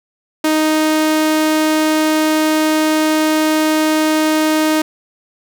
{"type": "tone", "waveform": "sawtooth", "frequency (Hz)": 311.1, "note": "D#4", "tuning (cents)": 0, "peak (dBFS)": -8, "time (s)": [0.44, 4.82], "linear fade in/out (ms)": 5, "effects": []}